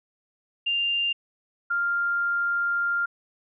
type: tone pair in turn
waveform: sine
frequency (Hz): 2794 / 1397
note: F7 / F6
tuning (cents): 0 / 0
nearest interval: octave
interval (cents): 1200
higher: first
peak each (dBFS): -22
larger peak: neither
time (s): 0.66-1.13 / 1.7-3.06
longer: second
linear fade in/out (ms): 10
effects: none